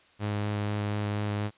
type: tone with vibrato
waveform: sawtooth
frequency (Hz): 103.83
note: G#2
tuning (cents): 0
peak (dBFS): -24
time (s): 0.19-1.51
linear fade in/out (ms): 50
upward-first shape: square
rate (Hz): 4.1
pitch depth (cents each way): 10
effects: white hiss -60 dBFS RMS until 1.57 s + resampled to 8000 Hz